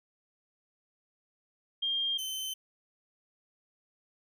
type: tone pair in turn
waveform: sine / sawtooth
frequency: 3207 / 3073 Hz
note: G7 / G7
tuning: +39 / -35 cents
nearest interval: minor second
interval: 74 cents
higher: first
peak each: -28 / -31 dBFS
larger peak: first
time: 1.82-2.18 / 2.18-2.54 s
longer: neither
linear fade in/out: 10 ms
effects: none